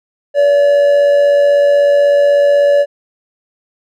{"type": "tone with amplitude modulation", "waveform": "triangle", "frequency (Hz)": 573, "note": "D5", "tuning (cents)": -43, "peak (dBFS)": -3, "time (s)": [0.34, 2.86], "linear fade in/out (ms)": 50, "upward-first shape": "sine", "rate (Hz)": 96.2, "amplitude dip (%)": 40, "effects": []}